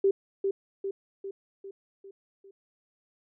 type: tone with echo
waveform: sine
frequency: 392 Hz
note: G4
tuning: in tune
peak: -19 dBFS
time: 0.04-0.11 s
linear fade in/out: 5 ms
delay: 400 ms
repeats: 6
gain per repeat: -5 dB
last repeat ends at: 2.51 s
effects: none